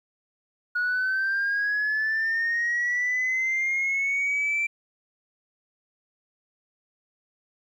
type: linear sweep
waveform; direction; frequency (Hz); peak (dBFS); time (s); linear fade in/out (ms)
sine; up; 1449 to 2349; -21; 0.75-4.67; 10
effects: tanh soft clip ceiling -20 dBFS + 10-bit

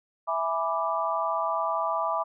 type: chord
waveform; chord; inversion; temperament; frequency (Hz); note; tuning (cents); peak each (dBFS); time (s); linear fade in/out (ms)
sine; E dominant seventh; none; equal; 659.3 / 830.6 / 987.8 / 1174.7; E5 / G#5 / B5 / D6; 0 / 0 / 0 / 0; -30 / -33 / -30 / -29; 0.27-2.24; 20
effects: none

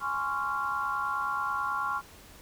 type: chord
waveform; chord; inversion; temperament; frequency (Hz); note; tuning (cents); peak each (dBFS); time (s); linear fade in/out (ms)
sine; Db major seventh; second; just; 831.5 / 1039.4 / 1108.7 / 1385.9; Ab5 / C6 / Db6 / F6; +2 / -12 / 0 / -14; -37 / -36 / -32 / -32; 0-2.02; 50
effects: pink hiss -52 dBFS RMS until 2.41 s

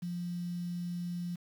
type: tone with quantisation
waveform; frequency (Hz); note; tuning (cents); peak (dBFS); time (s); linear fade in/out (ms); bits
sine; 175.1; F3; +5; -34; 0.02-1.36; 10; 9
effects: none

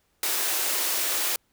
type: high-pass noise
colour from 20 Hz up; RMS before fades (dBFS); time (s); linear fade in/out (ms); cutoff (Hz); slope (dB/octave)
white; -26; 0.23-1.36; 2; 290; 48
effects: pink hiss -69 dBFS RMS until 1.52 s

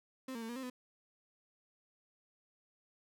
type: tone with pitch steps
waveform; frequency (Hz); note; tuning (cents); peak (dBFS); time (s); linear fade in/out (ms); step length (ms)
35% pulse; 261.1 / 230.3 / 224.9 / 239.1 / 263.4 / 250.8; C4 / A#3 / A3 / A#3 / C4 / B3; -3 / -21 / +38 / +44 / +12 / +27; -39; 0.28-0.7; 5; 70
effects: none

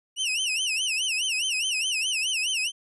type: tone with vibrato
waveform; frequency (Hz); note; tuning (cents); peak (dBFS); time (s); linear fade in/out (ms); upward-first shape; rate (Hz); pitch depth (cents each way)
sawtooth; 2794; F7; 0; -21; 0.16-2.72; 50; sine; 4.8; 190
effects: resampled to 24000 Hz

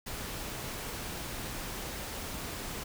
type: noise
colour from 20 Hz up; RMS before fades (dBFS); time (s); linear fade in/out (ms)
pink; -39; 0.06-2.84; 10
effects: none

